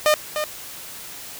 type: tone with echo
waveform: sawtooth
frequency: 608 Hz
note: D#5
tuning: 40 cents flat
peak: -10 dBFS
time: 0.06-0.14 s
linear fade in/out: 0 ms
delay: 300 ms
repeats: 1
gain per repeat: -8 dB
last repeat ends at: 0.44 s
effects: white hiss -37 dBFS RMS until 1.39 s